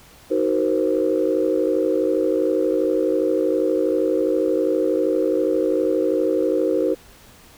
sine chord, C half-diminished seventh, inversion first, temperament just, 314 / 376.7 / 470.9 / 523.3 Hz, Eb4 / Gb4 / Bb4 / C5, +16 / +31 / +18 / 0 cents, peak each -22 dBFS, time 0.3-6.95 s, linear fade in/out 20 ms, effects tanh soft clip ceiling -8 dBFS + pink hiss -48 dBFS RMS until 7.57 s

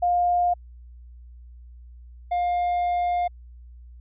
sine / triangle tone pair in turn, 707 / 707 Hz, F5 / F5, +21 / +21 cents, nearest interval unison, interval 0 cents, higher neither, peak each -18 / -19 dBFS, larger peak first, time 0.02-0.54 / 2.31-3.28 s, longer second, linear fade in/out 10 ms, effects added 60 Hz sine -42 dBFS peak until 4 s + resampled to 8000 Hz

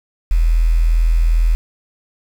sine tone with quantisation, 41.2 Hz, E1, in tune, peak -10 dBFS, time 0.31-1.55 s, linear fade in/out 0 ms, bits 6, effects none

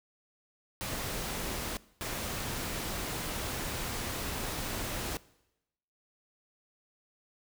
pink noise bursts at uneven times, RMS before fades -36 dBFS, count 2, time 0.81-1.77 / 2.01-5.17 s, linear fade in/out 0 ms, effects noise-tail reverb RT60 0.9 s tail -21 dB re dry

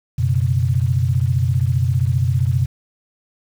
sine chord, F# suspended fourth, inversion none, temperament equal with one note detuned, 90.8 / 123.47 / 138.59 Hz, F#2 / B2 / C#3, -32 / 0 / 0 cents, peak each -19 / -17 / -22 dBFS, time 0.18-2.66 s, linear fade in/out 10 ms, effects 7-bit

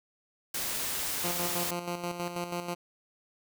white noise, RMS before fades -33 dBFS, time 0.54-1.71 s, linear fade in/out 5 ms
10% pulse tone with tremolo, 174.61 Hz, F3, in tune, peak -23 dBFS, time 1.23-2.75 s, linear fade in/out 20 ms, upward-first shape square, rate 6.2 Hz, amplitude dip 55%
effects none

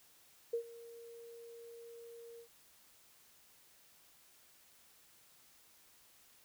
sine tone with ADSR envelope, 466.2 Hz, A#4, in tune, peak -31 dBFS, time 0.53-2.48 s, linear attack 8 ms, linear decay 89 ms, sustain -19 dB, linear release 87 ms, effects white hiss -65 dBFS RMS until 6.44 s

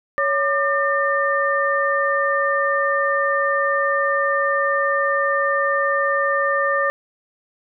sine tone cluster, 558 / 1198 / 1805 Hz, C#5 / D6 / A6, +11 / +34 / +44 cents, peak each -21 dBFS, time 0.18-6.9 s, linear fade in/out 0 ms, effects none

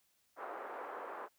white band-pass noise, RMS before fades -45 dBFS, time 0.36-1.29 s, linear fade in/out 50 ms, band 380 to 1300 Hz, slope 24 dB/octave, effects white hiss -75 dBFS RMS until 1.38 s

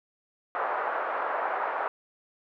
pink band-pass noise, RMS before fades -30 dBFS, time 0.55-1.88 s, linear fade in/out 0 ms, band 570 to 1500 Hz, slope 24 dB/octave, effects none

